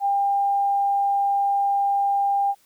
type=tone; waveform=sine; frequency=799 Hz; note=G5; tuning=33 cents sharp; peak=-18 dBFS; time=0-2.55 s; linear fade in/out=50 ms; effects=white hiss -60 dBFS RMS until 2.65 s